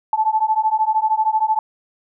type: beating tone pair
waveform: sine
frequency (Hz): 865 / 878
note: A5 / A5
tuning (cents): -30 / -4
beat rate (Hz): 13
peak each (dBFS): -18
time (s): 0.13-1.59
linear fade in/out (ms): 2
effects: none